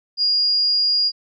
sine tone, 4848 Hz, D#8, 46 cents flat, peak -15 dBFS, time 0.17-1.12 s, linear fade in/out 50 ms, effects none

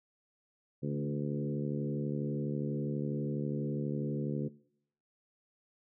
harmonic tone with a mistuned harmonic, 72.2 Hz, D2, 29 cents flat, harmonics 2 / 3 / 4 / 5 / 6 / 7, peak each -34 / -38 / -40 / -42 / -44 / -45 dBFS, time 0.82-4.49 s, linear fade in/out 20 ms, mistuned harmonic 3, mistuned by +18 cents, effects noise-tail reverb RT60 0.7 s tail -22 dB re dry

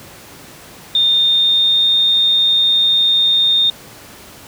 sine tone with pitch glide, 3633 to 3656 Hz, A#7 to A#7, -45 to -34 cents, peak -10 dBFS, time 0.95-3.7 s, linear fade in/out 2 ms, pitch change +11 cents, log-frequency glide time 1.06-1.86 s, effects pink hiss -38 dBFS RMS until 4.47 s + high-pass 80 Hz 12 dB/octave

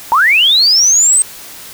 sine linear sweep, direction up, 870 to 8430 Hz, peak -6 dBFS, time 0.12-1.22 s, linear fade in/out 0 ms, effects white hiss -32 dBFS RMS until 1.73 s

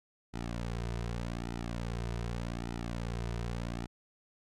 sawtooth tone with flanger, 58.27 Hz, A#1, in tune, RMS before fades -37 dBFS, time 0.33-3.87 s, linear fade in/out 20 ms, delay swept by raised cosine 1.8 to 3.7 ms, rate 0.84 Hz, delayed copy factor -0.9, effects low-pass 8000 Hz 12 dB/octave

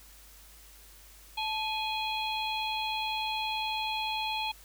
harmonic tone with a mistuned harmonic, 830.6 Hz, G#5, in tune, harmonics 1 / 3 / 4 / 5, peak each -33 / -36 / -36 / -40 dBFS, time 1.37-4.52 s, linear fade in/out 10 ms, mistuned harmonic 1, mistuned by +82 cents, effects added 50 Hz sine -55 dBFS peak until 4.64 s + white hiss -55 dBFS RMS until 4.64 s

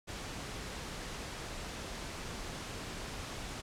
pink noise, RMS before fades -42 dBFS, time 0.07-3.62 s, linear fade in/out 20 ms, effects low-pass 8000 Hz 12 dB/octave

